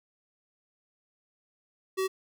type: tone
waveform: square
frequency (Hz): 380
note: F#4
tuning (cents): +46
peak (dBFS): -27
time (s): 1.97-2.08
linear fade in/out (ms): 20
effects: none